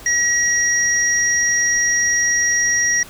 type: tone pair together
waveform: sine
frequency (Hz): 1910 / 5715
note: A#6 / F8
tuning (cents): +42 / +39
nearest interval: octave + perfect fifth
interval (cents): 1897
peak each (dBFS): -17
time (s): 0.06-3.03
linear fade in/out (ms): 2
effects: pink hiss -39 dBFS RMS until 3.09 s